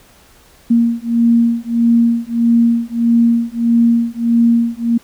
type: beating tone pair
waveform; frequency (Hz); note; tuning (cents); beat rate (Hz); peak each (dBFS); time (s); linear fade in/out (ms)
sine; 232.6 / 234.2; A#3 / A#3; -4 / +8; 1.6; -13; 0.7-4.98; 10
effects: pink hiss -47 dBFS RMS until 5.03 s